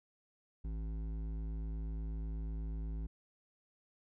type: tone with hard clipping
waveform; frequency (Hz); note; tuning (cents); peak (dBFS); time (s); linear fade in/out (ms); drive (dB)
sine; 54.1; A1; -29; -39; 0.64-3.07; 10; 11
effects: none